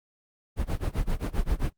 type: noise with tremolo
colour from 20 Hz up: brown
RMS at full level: -23 dBFS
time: 0.56-1.73 s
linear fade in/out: 50 ms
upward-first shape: sine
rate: 7.6 Hz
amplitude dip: 95%
effects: Opus 32 kbps